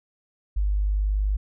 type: tone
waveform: sine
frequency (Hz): 50.4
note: G1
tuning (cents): +49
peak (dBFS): -20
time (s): 0.56-1.37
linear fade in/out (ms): 10
effects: none